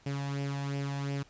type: tone with flanger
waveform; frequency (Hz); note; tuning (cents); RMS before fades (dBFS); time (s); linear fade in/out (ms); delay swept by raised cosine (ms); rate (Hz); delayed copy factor
sawtooth; 140; C#3; +18; -34; 0.06-1.23; 5; 0.37 to 1.19; 2.8; +0.55
effects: pink hiss -61 dBFS RMS until 1.29 s + resampled to 16000 Hz